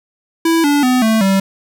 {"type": "tone with pitch steps", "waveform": "square", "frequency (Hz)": [329.6, 288.6, 252.7, 221.3, 193.73], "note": ["E4", "D4", "B3", "A3", "G3"], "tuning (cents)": [0, -30, 40, 10, -20], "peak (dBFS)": -11, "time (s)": [0.45, 1.4], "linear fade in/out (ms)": 5, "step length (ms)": 190, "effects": []}